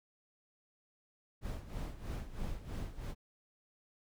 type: noise with tremolo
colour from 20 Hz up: brown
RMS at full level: -38 dBFS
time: 1.41-3.15 s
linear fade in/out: 50 ms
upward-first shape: sine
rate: 3.1 Hz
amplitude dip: 75%
effects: none